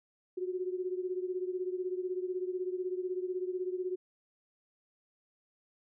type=beating tone pair; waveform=sine; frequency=363.2 / 379.2 Hz; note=F#4 / F#4; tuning=-32 / +43 cents; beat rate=16 Hz; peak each=-34 / -38 dBFS; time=0.37-3.96 s; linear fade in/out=10 ms; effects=none